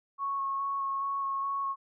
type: tone with vibrato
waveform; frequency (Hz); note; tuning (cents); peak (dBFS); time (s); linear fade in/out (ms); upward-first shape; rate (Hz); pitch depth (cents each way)
sine; 1100; C#6; -14; -29; 0.18-1.76; 50; square; 2.4; 10
effects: none